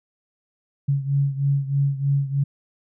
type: beating tone pair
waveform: sine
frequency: 138.8 / 142 Hz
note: C#3 / C#3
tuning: +3 / +42 cents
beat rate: 3.2 Hz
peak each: -20 / -24 dBFS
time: 0.88-2.44 s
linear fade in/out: 10 ms
effects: none